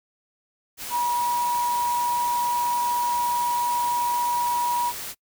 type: tone in noise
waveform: sine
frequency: 964 Hz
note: B5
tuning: 42 cents flat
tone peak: -21 dBFS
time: 0.9-4.93 s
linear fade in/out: 50 ms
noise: white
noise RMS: -34 dBFS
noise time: 0.77-5.15 s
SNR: +10 dB
effects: noise-tail reverb RT60 0.1 s tail -24 dB re dry